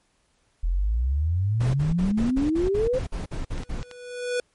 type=exponential sweep; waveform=sine; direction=up; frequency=40 to 529 Hz; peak=-20 dBFS; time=0.63-2.99 s; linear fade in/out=10 ms
type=noise bursts; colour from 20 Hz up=brown; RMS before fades=-29 dBFS; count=12; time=1.6-3.83 s; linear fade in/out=10 ms; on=140 ms; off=50 ms
type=tone with exponential growth; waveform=square; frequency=491.5 Hz; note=B4; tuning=8 cents flat; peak=-22 dBFS; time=3.52-4.4 s; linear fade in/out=2 ms; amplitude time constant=190 ms
type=clicks; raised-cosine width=0.2 ms; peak=-22 dBFS; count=4; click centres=3.579 / 3.634 / 3.829 / 3.913 s
effects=pink hiss -67 dBFS RMS until 4.54 s + MP3 48 kbps